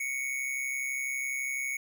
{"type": "tone with amplitude modulation", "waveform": "square", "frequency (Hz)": 2217, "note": "C#7", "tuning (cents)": 0, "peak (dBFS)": -29, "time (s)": [0, 1.77], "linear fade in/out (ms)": 5, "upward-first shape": "sine", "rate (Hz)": 132, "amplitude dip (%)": 55, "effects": []}